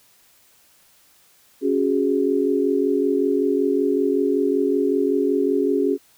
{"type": "chord", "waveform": "sine", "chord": "C# suspended fourth", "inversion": "none", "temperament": "equal", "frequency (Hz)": [277.2, 370, 415.3], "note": ["C#4", "F#4", "G#4"], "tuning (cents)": [0, 0, 0], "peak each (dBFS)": [-21, -22, -21], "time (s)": [1.61, 5.98], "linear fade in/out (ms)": 50, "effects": ["white hiss -56 dBFS RMS until 6.17 s"]}